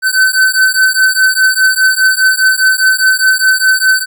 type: beating tone pair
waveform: square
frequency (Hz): 1524 / 1528.9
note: G6 / G6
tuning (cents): -49 / -44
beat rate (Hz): 4.9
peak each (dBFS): -11 / -11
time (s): 0.02-4.06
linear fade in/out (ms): 50
effects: none